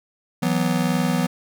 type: chord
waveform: square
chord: E suspended second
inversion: none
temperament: just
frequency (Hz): 164.81 / 185.42 / 247.2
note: E3 / F#3 / B3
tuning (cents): 0 / +4 / +2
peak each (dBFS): -24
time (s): 0.42-1.27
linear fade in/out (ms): 10
effects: none